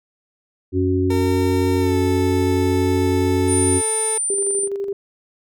harmonic tone, 92.5 Hz, F#2, in tune, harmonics 1 / 3 / 4, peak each -20 / -20 / -20 dBFS, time 0.72-3.82 s, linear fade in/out 50 ms
30% pulse tone with pitch glide, 455.9 to 439.1 Hz, A#4 to A4, -39 to -4 cents, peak -21 dBFS, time 1.1-4.18 s, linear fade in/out 5 ms, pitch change -65 cents, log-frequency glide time 1.78-1.95 s
sine tone, 9140 Hz, D9, 48 cents flat, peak -19 dBFS, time 3.47-4.69 s, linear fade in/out 50 ms
sine tone with tremolo, 397.6 Hz, G4, 25 cents sharp, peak -20 dBFS, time 4.3-4.93 s, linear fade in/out 2 ms, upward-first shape square, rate 12 Hz, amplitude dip 40%
effects none

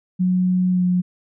sine tone with pitch glide, 182.7 to 180.18 Hz, F#3 to F#3, -22 to -46 cents, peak -15 dBFS, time 0.19-1.02 s, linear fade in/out 20 ms, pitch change -24 cents, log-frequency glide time 0.71-0.83 s, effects none

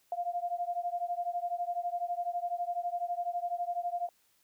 sine beating tone pair, 696 / 708 Hz, F5 / F5, -6 / +23 cents, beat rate 12 Hz, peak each -34 / -35 dBFS, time 0.12-4.09 s, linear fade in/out 2 ms, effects white hiss -70 dBFS RMS until 4.43 s

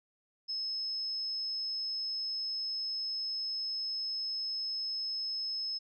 sine tone, 5190 Hz, E8, 28 cents flat, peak -33 dBFS, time 0.48-5.79 s, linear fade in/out 20 ms, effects none

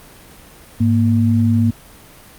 sine tone pair together, 103.83 / 233.1 Hz, G#2 / A#3, 0 / 0 cents, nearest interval octave + major second, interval 1400 cents, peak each -14 dBFS, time 0.8-1.71 s, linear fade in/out 10 ms, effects pink hiss -42 dBFS RMS until 2.38 s + Opus 32 kbps

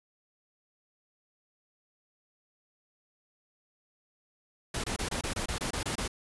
pink noise bursts, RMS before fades -33 dBFS, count 11, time 4.74-6.079 s, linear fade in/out 5 ms, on 99 ms, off 25 ms, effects resampled to 24000 Hz

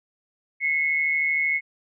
sine tone pair together, 2033 / 2186 Hz, B6 / C#7, +50 / -25 cents, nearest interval minor second, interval 125 cents, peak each -27 / -21 dBFS, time 0.6-1.61 s, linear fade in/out 50 ms, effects none

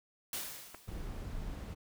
white noise with exponential decay, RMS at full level -37 dBFS, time 0.33-1.21 s, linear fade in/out 2 ms, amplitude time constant 190 ms
clicks, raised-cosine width 0.5 ms, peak -36 / -31 dBFS, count 2, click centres 0.744 / 0.747 s
brown noise, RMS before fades -41 dBFS, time 0.87-1.75 s, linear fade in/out 20 ms
effects none

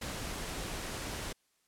pink noise, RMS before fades -39 dBFS, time 0.01-1.33 s, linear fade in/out 10 ms, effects white hiss -74 dBFS RMS until 1.67 s + low-pass 11000 Hz 12 dB/octave

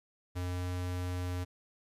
square tone, 89.9 Hz, F#2, 49 cents flat, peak -34 dBFS, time 0.35-1.45 s, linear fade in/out 20 ms, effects resampled to 32000 Hz + 12-bit

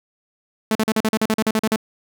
sawtooth tone bursts, 218.6 Hz, A3, 11 cents flat, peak -12 dBFS, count 13, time 0.71-1.761 s, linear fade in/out 2 ms, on 43 ms, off 41 ms, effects none

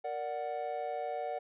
triangle chord, Bb augmented, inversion none, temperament equal, 466.2 / 587.3 / 740 Hz, Bb4 / D5 / F#5, 0 / 0 / 0 cents, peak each -39 / -37 / -35 dBFS, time 0.04-1.39 s, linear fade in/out 10 ms, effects resampled to 8000 Hz

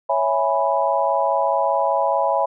sine chord, C# minor seventh, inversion none, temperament equal, 554.4 / 659.3 / 830.6 / 987.8 Hz, C#5 / E5 / G#5 / B5, 0 / 0 / 0 / 0 cents, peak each -22 dBFS, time 0.09-2.46 s, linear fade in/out 10 ms, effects none

